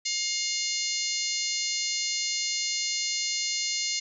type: harmonic tone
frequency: 710 Hz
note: F5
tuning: 28 cents sharp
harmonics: 3 / 4 / 5 / 6 / 7 / 8 / 9 / 10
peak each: -35 / -37 / -39 / -32 / -35 / -39 / -33 / -37 dBFS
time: 0.05-4 s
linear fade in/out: 10 ms
effects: none